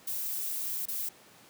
violet noise with dropouts, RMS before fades -34 dBFS, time 0.07-1.09 s, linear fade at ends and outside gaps 5 ms, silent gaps 0.856-0.883 s, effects pink hiss -56 dBFS RMS until 1.49 s + high-pass 150 Hz 12 dB/octave

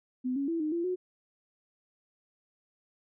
sine tone with pitch steps, 253.6 / 278.2 / 332.3 / 307 / 340.4 / 365.1 Hz, B3 / C#4 / E4 / D#4 / F4 / F#4, +46 / +6 / +14 / -23 / -44 / -23 cents, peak -28 dBFS, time 0.24-0.96 s, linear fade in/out 20 ms, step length 120 ms, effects none

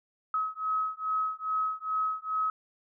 sine beating tone pair, 1277 / 1279.4 Hz, D#6 / D#6, +45 / +48 cents, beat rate 2.4 Hz, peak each -31 dBFS, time 0.34-2.5 s, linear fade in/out 2 ms, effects none

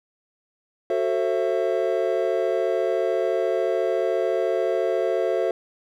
triangle chord, F# half-diminished seventh, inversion none, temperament just, 370 / 444 / 532.8 / 666 Hz, F#4 / A4 / C5 / E5, 0 / +16 / +31 / +18 cents, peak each -24 dBFS, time 0.9-5.51 s, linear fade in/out 2 ms, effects none

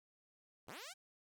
5% pulse linear sweep, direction up, 49 to 808 Hz, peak -37 dBFS, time 0.67-0.94 s, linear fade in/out 20 ms, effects 13-bit

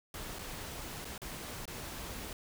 pink noise with dropouts, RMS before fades -43 dBFS, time 0.14-2.33 s, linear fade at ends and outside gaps 2 ms, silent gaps 0.387-0.391 / 1.047-1.052 / 1.179-1.217 / 1.655-1.677 s, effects none

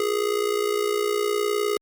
square tone with amplitude modulation, 415.3 Hz, G#4, in tune, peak -19 dBFS, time 0-1.77 s, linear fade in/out 2 ms, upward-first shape sine, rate 59.6 Hz, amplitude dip 75%, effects Opus 48 kbps

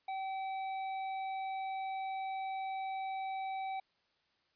sine tone with tanh clipping, 768 Hz, G5, 36 cents flat, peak -38 dBFS, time 0.08-3.8 s, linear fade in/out 5 ms, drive 11 dB, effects white hiss -75 dBFS RMS until 4.55 s + resampled to 11025 Hz

